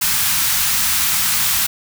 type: band-stop noise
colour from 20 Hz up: white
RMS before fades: -17 dBFS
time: 0.01-1.67 s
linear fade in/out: 10 ms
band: 210 to 900 Hz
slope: 24 dB/octave
effects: none